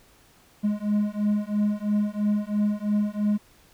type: beating tone pair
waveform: triangle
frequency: 206.8 / 209.8 Hz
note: G#3 / G#3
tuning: -7 / +18 cents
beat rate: 3 Hz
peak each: -23 dBFS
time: 0.63-3.38 s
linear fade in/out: 20 ms
effects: pink hiss -57 dBFS RMS until 3.73 s